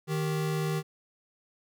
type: tone pair together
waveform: square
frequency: 155.56 / 390.1 Hz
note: D#3 / G4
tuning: 0 / -8 cents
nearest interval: octave + major third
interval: 1592 cents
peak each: -29 / -35 dBFS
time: 0.07-0.83 s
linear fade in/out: 50 ms
effects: none